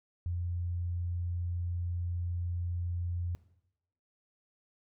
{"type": "tone", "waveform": "sine", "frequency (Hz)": 87.31, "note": "F2", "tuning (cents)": 0, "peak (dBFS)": -31, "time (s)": [0.26, 3.35], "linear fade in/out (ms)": 0, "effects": ["noise-tail reverb RT60 0.8 s tail -18 dB re dry"]}